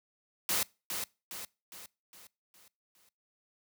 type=noise with echo; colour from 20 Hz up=white; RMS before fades=-30 dBFS; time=0.49-0.63 s; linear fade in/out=2 ms; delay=410 ms; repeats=6; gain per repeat=-6 dB; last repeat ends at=3.09 s; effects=noise-tail reverb RT60 0.3 s tail -24 dB re dry + high-pass 80 Hz 12 dB/octave